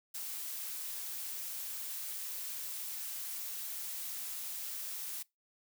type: noise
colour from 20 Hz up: blue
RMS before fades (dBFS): -41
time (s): 0.14-5.23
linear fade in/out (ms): 10
effects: noise-tail reverb RT60 0.2 s tail -23 dB re dry